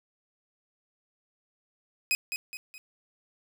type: tone with echo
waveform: sawtooth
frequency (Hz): 2516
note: D#7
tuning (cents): +19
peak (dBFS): -20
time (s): 2.11-2.15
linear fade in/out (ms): 0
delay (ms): 210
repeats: 3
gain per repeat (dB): -7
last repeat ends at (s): 2.78
effects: 10-bit